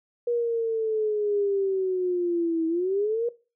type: linear two-way sweep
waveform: sine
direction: down then up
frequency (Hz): 480 to 322.1 to 480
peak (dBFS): -22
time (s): 0.27-3.29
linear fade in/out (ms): 5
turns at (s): 2.67
effects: noise-tail reverb RT60 0.3 s tail -18 dB re dry